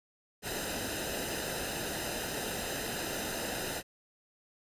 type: noise with comb filter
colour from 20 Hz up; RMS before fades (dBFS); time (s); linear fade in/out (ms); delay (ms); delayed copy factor
pink; -36; 0.42-3.83; 50; 0.89; -0.7
effects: resampled to 32000 Hz